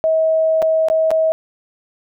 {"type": "tone with dropouts", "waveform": "sine", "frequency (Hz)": 640, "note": "D#5", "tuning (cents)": 49, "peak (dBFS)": -12, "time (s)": [0.04, 1.32], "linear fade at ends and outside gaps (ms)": 0, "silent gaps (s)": [[0.62, 0.625], [0.885, 0.9], [1.106, 1.114]], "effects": []}